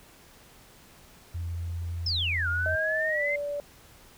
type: tone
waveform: sine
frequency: 85.2 Hz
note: F2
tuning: 42 cents flat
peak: -30 dBFS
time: 1.34-2.76 s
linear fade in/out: 10 ms
type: exponential two-way sweep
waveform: sine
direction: down then up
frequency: 5400 to 1396.9 to 2107 Hz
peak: -26 dBFS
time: 2.06-3.36 s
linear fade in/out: 5 ms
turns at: 2.48 s
type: tone with pitch glide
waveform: sine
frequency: 631 to 578.6 Hz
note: D#5 to D5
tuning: +24 to -26 cents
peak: -29 dBFS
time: 2.66-3.6 s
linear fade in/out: 0 ms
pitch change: -150 cents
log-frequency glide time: 3.08-3.24 s
effects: pink hiss -54 dBFS RMS until 4.17 s